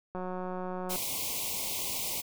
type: click train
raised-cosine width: 1 ms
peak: -24 dBFS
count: 149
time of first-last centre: 0.15-0.959 s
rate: 183 Hz
type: band-stop noise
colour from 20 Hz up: white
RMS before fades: -34 dBFS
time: 0.89-2.22 s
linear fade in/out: 20 ms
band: 1100 to 2100 Hz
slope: 96 dB/octave
effects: none